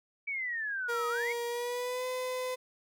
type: exponential two-way sweep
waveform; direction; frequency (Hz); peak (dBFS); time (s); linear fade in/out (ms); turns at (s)
sine; down then up; 2300 to 1244.5 to 2300; -32; 0.27-1.33; 10; 1.08
type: tone with pitch glide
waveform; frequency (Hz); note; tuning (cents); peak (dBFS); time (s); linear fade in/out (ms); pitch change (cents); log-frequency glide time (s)
35% pulse; 473.6 to 507.6; A#4 to B4; +27 to +47; -31; 0.88-2.56; 20; +120; 1.47-2.06
effects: none